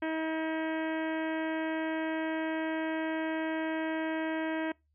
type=harmonic tone; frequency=318.8 Hz; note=D#4; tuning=42 cents sharp; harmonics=1 / 2 / 3 / 4 / 5 / 6 / 7 / 8 / 9 / 10; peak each=-32 / -37 / -40 / -50 / -41 / -44 / -47 / -50 / -56 / -53 dBFS; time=0.02-4.72 s; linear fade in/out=5 ms; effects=noise-tail reverb RT60 0.2 s tail -23 dB re dry + added 74 Hz sine -70 dBFS peak until 4.94 s